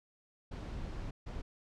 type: noise bursts at uneven times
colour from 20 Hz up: brown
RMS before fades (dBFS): -41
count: 2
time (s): 0.51-1.11 / 1.26-1.42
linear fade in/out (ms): 10
effects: low-pass 6000 Hz 12 dB/octave